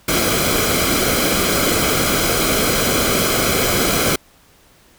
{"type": "noise with comb filter", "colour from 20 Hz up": "pink", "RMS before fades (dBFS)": -17, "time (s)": [0.08, 4.16], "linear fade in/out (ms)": 5, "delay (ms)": 1.1, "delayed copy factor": -0.65, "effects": ["pink hiss -51 dBFS RMS until 4.98 s"]}